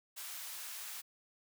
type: high-pass noise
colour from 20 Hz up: white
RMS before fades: -45 dBFS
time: 0.16-1.02 s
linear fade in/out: 20 ms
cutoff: 910 Hz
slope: 12 dB/octave
effects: none